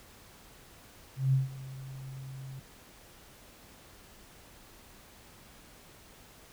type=tone with ADSR envelope; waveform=sine; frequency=133.2 Hz; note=C3; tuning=31 cents sharp; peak=-21 dBFS; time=1.16-2.6 s; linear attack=170 ms; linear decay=150 ms; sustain=-19 dB; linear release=8 ms; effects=pink hiss -55 dBFS RMS until 6.52 s